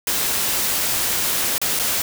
white noise with dropouts, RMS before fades -21 dBFS, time 0.07-2.02 s, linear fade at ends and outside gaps 2 ms, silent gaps 1.581-1.615 / 1.791-1.795 s, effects none

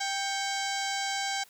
harmonic tone with a mistuned harmonic, 787 Hz, G5, 7 cents sharp, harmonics 1 / 2 / 3 / 4 / 5 / 6 / 7 / 8 / 9 / 10, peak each -33 / -36 / -38 / -39 / -40 / -41 / -41 / -42 / -43 / -43 dBFS, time 0-1.44 s, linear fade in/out 10 ms, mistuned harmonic 3, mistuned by -110 cents, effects white hiss -58 dBFS RMS until 1.49 s + high-pass 100 Hz 12 dB/octave

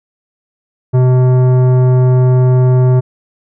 sine tone with tanh clipping, 127.1 Hz, C3, 50 cents flat, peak -8 dBFS, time 0.93-3.01 s, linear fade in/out 20 ms, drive 14 dB, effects none

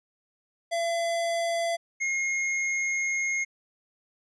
square tone pair in turn, 676 / 2146 Hz, E5 / C7, +43 / +43 cents, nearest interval octave + minor sixth, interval 2000 cents, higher second, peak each -26 dBFS, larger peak neither, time 0.71-1.77 / 2-3.45 s, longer second, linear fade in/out 20 ms, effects resampled to 22050 Hz

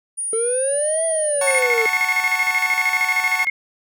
sine tone, 9570 Hz, D9, 32 cents sharp, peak -22 dBFS, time 0.17-1.61 s, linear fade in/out 20 ms
triangle linear two-way sweep, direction up then down, 440 to 662 to 440 Hz, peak -17 dBFS, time 0.33-1.86 s, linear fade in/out 2 ms, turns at 1.05 s
25% pulse chord, F# minor, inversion none, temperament just, 740 / 888 / 1110 Hz, F#5 / A5 / C#6, 0 / +16 / +2 cents, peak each -24 dBFS, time 1.41-3.45 s, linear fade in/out 5 ms
sine tone with tremolo, 2156 Hz, C#7, 49 cents flat, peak -15 dBFS, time 1.47-3.5 s, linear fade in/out 5 ms, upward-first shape square, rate 13 Hz, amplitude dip 75%
effects none

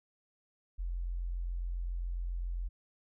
sine tone, 43.67 Hz, F1, 1 cent sharp, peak -33 dBFS, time 0.78-2.69 s, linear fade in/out 20 ms, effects none

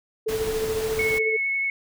sine tone with tremolo, 440 Hz, A4, in tune, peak -21 dBFS, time 0.26-1.37 s, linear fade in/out 10 ms, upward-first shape triangle, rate 14 Hz, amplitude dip 55%
pink noise, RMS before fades -33 dBFS, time 0.28-1.19 s, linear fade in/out 10 ms
sine tone with vibrato, 2200 Hz, C#7, 14 cents flat, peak -22 dBFS, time 0.99-1.7 s, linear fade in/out 2 ms, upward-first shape triangle, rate 11 Hz, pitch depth 13 cents each way
effects none

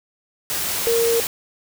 sine tone in noise, 463.1 Hz, A#4, 11 cents flat, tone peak -16 dBFS, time 0.87-1.2 s, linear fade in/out 0 ms, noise white, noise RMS -24 dBFS, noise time 0.5-1.27 s, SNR +5 dB, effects none

